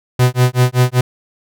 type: tone with tremolo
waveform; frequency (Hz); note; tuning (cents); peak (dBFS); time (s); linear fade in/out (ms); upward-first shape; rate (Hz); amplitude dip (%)
45% pulse; 125.3; B2; +25; -7; 0.19-1.01; 5; sine; 5.2; 100
effects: none